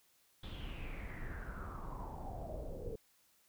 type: noise with low-pass filter sweep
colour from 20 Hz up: brown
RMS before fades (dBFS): -44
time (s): 0.43-2.96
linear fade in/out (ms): 5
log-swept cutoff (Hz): 3600 to 440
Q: 7
effects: white hiss -71 dBFS RMS until 3.48 s